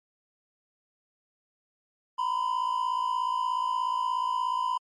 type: tone pair together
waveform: triangle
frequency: 956 / 1012.8 Hz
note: A#5 / B5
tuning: +43 / +43 cents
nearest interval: minor second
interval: 100 cents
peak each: -29 / -25 dBFS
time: 2.18-4.78 s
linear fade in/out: 10 ms
effects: MP3 48 kbps